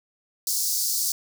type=high-pass noise; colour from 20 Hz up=pink; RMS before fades=-25 dBFS; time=0.47-1.12 s; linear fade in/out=2 ms; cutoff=4600 Hz; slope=48 dB/octave; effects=none